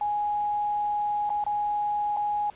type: tone with dropouts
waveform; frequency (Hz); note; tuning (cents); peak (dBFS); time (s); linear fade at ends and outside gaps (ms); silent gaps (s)
sine; 830.6; G#5; 0; -24; 0.01-2.5; 2; 1.294-1.302 / 1.44-1.464 / 2.165-2.17
effects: pink hiss -53 dBFS RMS until 2.55 s + resampled to 8000 Hz